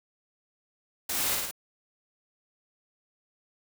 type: noise with echo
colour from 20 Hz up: white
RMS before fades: -31 dBFS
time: 1.09-1.35 s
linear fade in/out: 5 ms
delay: 54 ms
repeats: 3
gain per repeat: -2 dB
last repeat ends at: 1.512 s
effects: none